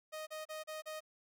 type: tone bursts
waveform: sawtooth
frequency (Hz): 622.3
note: D#5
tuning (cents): 0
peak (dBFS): -38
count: 5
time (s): 0.12-1.006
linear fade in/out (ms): 20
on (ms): 150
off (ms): 34
effects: none